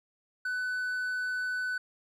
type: tone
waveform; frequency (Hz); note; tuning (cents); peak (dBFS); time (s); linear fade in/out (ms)
triangle; 1499; F#6; +22; -28; 0.45-1.78; 5
effects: resampled to 32000 Hz